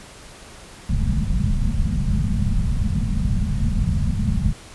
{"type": "low-pass noise", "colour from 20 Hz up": "pink", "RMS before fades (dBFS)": -20, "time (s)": [0.89, 4.53], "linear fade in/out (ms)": 10, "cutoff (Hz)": 230, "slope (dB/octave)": 96, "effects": ["pink hiss -42 dBFS RMS until 4.74 s", "resampled to 24000 Hz"]}